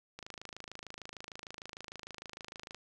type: click train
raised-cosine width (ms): 0.2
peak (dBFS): -27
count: 69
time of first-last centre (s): 0.19-2.746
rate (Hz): 26.6
effects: none